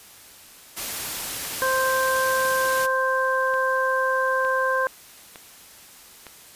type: noise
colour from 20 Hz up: white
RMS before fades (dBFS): -30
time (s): 0.76-2.87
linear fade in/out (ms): 20
type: harmonic tone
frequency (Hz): 523.3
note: C5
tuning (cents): 0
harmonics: 1 / 2 / 3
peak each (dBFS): -24 / -24 / -24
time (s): 1.62-4.87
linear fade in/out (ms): 0
type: click train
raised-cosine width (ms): 0.3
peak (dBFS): -23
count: 4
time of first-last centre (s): 3.54-6.267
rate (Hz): 1.1
effects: white hiss -47 dBFS RMS until 6.55 s + resampled to 32000 Hz